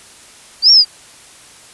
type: linear two-way sweep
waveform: sine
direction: up then down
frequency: 4500 to 5588 to 4689 Hz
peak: -4 dBFS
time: 0.62-0.85 s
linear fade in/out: 50 ms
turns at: 0.71 s
effects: white hiss -41 dBFS RMS until 1.73 s + resampled to 24000 Hz